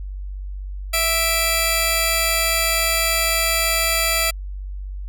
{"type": "tone pair together", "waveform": "10% pulse", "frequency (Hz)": [659.2, 2349], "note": ["E5", "D7"], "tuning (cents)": [0, 0], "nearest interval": "octave + minor seventh", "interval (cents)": 2200, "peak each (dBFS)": [-12, -11], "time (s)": [0.93, 4.31], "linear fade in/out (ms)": 10, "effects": ["added 48 Hz sine -27 dBFS peak until 5.08 s"]}